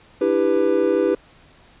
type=chord; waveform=triangle; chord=E minor seventh; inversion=third; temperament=just; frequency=296.7 / 329.6 / 395.6 / 494.4 Hz; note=D4 / E4 / G4 / B4; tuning=+18 / 0 / +16 / +2 cents; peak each=-23 / -20 / -18 / -18 dBFS; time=0.21-1.15 s; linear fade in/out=5 ms; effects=pink hiss -51 dBFS RMS until 1.8 s + resampled to 8000 Hz